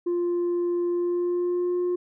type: tone with pitch glide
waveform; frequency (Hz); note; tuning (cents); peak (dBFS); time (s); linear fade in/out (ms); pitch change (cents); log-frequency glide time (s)
sine; 349.2 to 356.1; F4 to F4; 0 to +34; -20; 0.06-1.96; 10; +34; 0.89-1.77
effects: tanh soft clip ceiling -21 dBFS